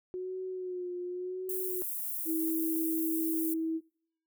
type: tone with vibrato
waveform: sine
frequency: 364.7 Hz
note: F#4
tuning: 25 cents flat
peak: -34 dBFS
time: 0.14-1.82 s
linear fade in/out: 0 ms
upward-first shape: sine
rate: 0.9 Hz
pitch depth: 41 cents each way
type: high-pass noise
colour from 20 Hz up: white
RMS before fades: -36 dBFS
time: 1.49-3.54 s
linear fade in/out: 5 ms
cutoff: 11000 Hz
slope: 24 dB/octave
type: tone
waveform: sine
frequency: 323.4 Hz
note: E4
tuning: 33 cents flat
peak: -29 dBFS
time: 2.25-3.81 s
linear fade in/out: 50 ms
effects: noise-tail reverb RT60 0.7 s tail -25 dB re dry